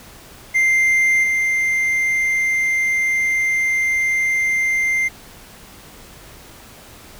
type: tone with level steps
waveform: triangle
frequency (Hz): 2093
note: C7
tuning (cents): 0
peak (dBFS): -11 / -14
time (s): 0.54-5.09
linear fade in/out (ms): 20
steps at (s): 1.23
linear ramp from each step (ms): 10
effects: pink hiss -42 dBFS RMS until 7.19 s